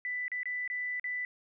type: tone with dropouts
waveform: sine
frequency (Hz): 1987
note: B6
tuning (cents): +10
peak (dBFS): -32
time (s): 0.05-1.25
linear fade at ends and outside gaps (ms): 1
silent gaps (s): 0.281-0.317 / 0.432-0.456 / 0.677-0.7 / 0.997-1.042
effects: none